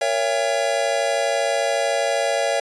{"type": "chord", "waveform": "square", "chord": "A# diminished seventh", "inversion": "none", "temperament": "just", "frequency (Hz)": [466.2, 559.4, 671.3, 805.5], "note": ["A#4", "C#5", "E5", "G5"], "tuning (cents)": [0, 16, 31, 47], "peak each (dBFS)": [-29, -23, -24, -28], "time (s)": [0.01, 2.6], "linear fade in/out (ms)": 5, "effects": ["resampled to 22050 Hz"]}